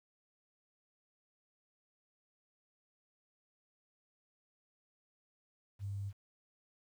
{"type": "tone", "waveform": "sine", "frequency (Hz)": 99.6, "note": "G2", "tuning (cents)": 28, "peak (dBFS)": -37, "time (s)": [5.79, 6.13], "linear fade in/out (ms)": 50, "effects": ["11-bit"]}